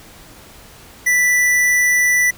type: tone with hard clipping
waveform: sine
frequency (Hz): 1975.5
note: B6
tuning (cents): 0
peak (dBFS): -13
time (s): 1.06-2.31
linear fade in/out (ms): 10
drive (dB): 18
effects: pink hiss -42 dBFS RMS until 2.37 s